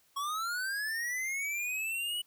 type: linear sweep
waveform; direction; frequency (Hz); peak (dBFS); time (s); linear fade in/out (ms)
square; up; 1097 to 2960; -33; 0.16-2.22; 10
effects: white hiss -68 dBFS RMS until 2.26 s